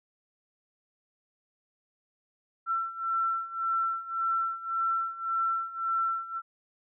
sine beating tone pair, 1344 / 1345.8 Hz, E6 / E6, +33 / +35 cents, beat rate 1.8 Hz, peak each -32 / -29 dBFS, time 2.66-6.42 s, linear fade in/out 50 ms, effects none

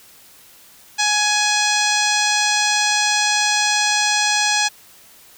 harmonic tone, 837 Hz, G#5, 13 cents sharp, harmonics 1 / 2 / 3 / 4 / 5 / 6 / 7 / 8 / 9 / 10, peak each -22 / -22 / -23 / -25 / -24 / -26 / -24 / -29 / -29 / -32 dBFS, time 0.98-4.69 s, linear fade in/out 20 ms, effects white hiss -47 dBFS RMS until 5.37 s

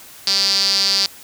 sawtooth tone with band-pass filter, 196 Hz, G3, in tune, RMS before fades -17 dBFS, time 0.27-1.06 s, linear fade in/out 2 ms, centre 4700 Hz, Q 9.2, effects white hiss -41 dBFS RMS until 1.23 s

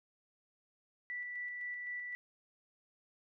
sine tone with tremolo, 1965 Hz, B6, 9 cents flat, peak -38 dBFS, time 1.1-2.15 s, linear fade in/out 0 ms, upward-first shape square, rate 3.9 Hz, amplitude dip 25%, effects none

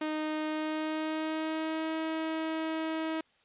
sawtooth tone with pitch glide, 309.1 to 319.3 Hz, D#4 to D#4, -11 to +45 cents, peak -27 dBFS, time 0.01-3.21 s, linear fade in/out 5 ms, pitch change +56 cents, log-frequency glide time 0.47-1.96 s, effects white hiss -67 dBFS RMS until 3.44 s + resampled to 8000 Hz

